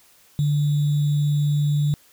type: tone with sample-and-hold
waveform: sine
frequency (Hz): 146.83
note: D3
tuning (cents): 0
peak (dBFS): -17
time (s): 0.39-1.94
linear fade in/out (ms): 0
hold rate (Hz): 3675
effects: white hiss -55 dBFS RMS until 2.12 s